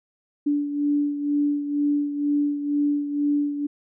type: beating tone pair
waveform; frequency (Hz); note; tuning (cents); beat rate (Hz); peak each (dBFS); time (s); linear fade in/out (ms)
sine; 290 / 292.1; D4 / D4; -22 / -9; 2.1; -21 / -28; 0.46-3.67; 10
effects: none